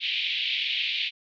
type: band-pass noise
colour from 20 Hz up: white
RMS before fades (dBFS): -28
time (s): 0-1.11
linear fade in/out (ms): 50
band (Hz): 2300 to 3700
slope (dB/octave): 48
effects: none